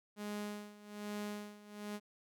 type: tone with tremolo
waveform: sawtooth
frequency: 207.7 Hz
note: G#3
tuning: in tune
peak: -35 dBFS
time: 0.16-2 s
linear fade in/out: 50 ms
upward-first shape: sine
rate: 1.2 Hz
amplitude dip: 85%
effects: none